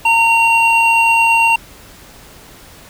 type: tone pair together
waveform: triangle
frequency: 915 / 2754 Hz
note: A#5 / F7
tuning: -32 / -25 cents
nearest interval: octave + perfect fifth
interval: 1907 cents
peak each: -10 dBFS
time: 0.05-1.56 s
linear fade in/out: 5 ms
effects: pink hiss -40 dBFS RMS until 2.89 s